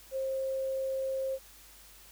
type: tone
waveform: sine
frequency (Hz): 532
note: C5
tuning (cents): +29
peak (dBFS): -30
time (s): 0.11-1.39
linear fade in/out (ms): 50
effects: added 50 Hz sine -60 dBFS peak until 2.11 s + white hiss -55 dBFS RMS until 2.11 s